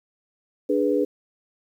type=chord; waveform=sine; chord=G# diminished; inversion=second; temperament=equal; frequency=293.7 / 415.3 / 493.9 Hz; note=D4 / G#4 / B4; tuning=0 / 0 / 0 cents; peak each=-23 dBFS; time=0.69-1.05 s; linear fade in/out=10 ms; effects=9-bit